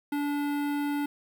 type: tone with notch filter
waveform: square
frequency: 289.2 Hz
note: D4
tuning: 27 cents flat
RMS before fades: -29 dBFS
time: 0.12-1.06 s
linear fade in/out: 5 ms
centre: 6200 Hz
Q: 0.5
effects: 9-bit